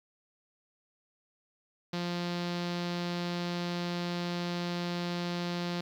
sawtooth tone with low-pass filter, 174.61 Hz, F3, in tune, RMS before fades -34 dBFS, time 1.93-5.81 s, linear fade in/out 5 ms, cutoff 4400 Hz, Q 2.6, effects 10-bit

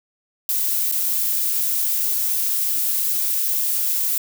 violet noise with dropouts, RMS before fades -21 dBFS, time 0.49-4.18 s, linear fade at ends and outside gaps 1 ms, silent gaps 0.915-0.923 s, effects none

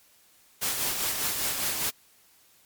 white noise with tremolo, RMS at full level -27 dBFS, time 0.61-1.91 s, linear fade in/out 20 ms, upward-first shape sine, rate 5 Hz, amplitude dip 40%, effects white hiss -60 dBFS RMS until 2.65 s + MP3 96 kbps

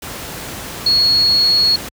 sine tone in noise, 4332 Hz, C#8, 41 cents flat, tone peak -10 dBFS, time 0.86-1.76 s, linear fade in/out 5 ms, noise pink, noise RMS -28 dBFS, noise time 0.02-1.89 s, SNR +15 dB, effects high-pass 60 Hz 12 dB/octave

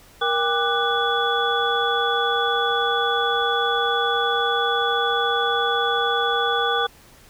sine tone cluster, 470.9 / 797 / 1182 / 1487 / 3414 Hz, A#4 / G5 / D6 / F#6 / G#7, +18 / +28 / +11 / +8 / +47 cents, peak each -25 dBFS, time 0.21-6.87 s, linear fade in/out 10 ms, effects pink hiss -50 dBFS RMS until 7.29 s

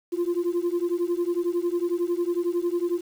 sine beating tone pair, 342.7 / 353.7 Hz, F4 / F4, -33 / +22 cents, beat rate 11 Hz, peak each -24 dBFS, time 0.12-3.01 s, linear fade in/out 20 ms, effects tanh soft clip ceiling -19 dBFS + 8-bit

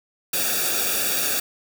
white noise with comb filter, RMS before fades -23 dBFS, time 0.33-1.4 s, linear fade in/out 5 ms, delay 0.97 ms, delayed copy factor -0.9, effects none

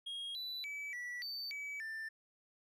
triangle tone with pitch steps, 3268 / 3974 / 2295 / 1952 / 4564 / 2285 / 1780 Hz, G#7 / B7 / D7 / B6 / C#8 / D7 / A6, -29 / +10 / -40 / -21 / +50 / -48 / +20 cents, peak -39 dBFS, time 0.06-2.09 s, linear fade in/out 10 ms, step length 290 ms, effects none

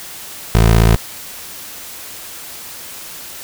20% pulse tone, 56 Hz, A1, 31 cents sharp, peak -3 dBFS, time 0.55-0.96 s, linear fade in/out 0 ms, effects white hiss -32 dBFS RMS until 3.43 s

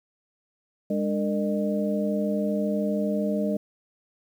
sine tone cluster, 204.6 / 297.3 / 459 / 607 Hz, G#3 / D4 / A#4 / D#5, -26 / +21 / -27 / -43 cents, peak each -25 / -32 / -32 / -29 dBFS, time 0.9-3.57 s, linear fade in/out 5 ms, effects 9-bit

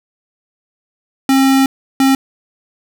square tone bursts at uneven times, 268.6 Hz, C4, 46 cents sharp, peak -9 dBFS, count 2, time 1.29-1.66 / 2-2.15 s, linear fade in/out 2 ms, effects none

